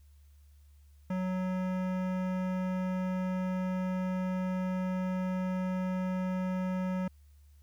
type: tone with hard clipping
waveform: sine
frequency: 185 Hz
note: F#3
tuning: in tune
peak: -32 dBFS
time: 1.1-7.08 s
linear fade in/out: 5 ms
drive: 17 dB
effects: added 72 Hz sine -55 dBFS peak until 7.62 s + white hiss -73 dBFS RMS until 7.62 s